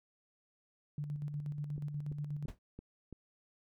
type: tone with tremolo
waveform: sine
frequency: 146.83 Hz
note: D3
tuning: in tune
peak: -35 dBFS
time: 0.98-2.46 s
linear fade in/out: 2 ms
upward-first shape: square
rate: 8.3 Hz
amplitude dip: 45%
type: click train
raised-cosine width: 3 ms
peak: -34 dBFS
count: 5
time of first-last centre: 1.78-3.127 s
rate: 2.97 Hz
type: noise with exponential decay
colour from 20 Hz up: brown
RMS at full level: -38 dBFS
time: 2.48-2.59 s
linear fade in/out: 5 ms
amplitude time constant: 22 ms
effects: none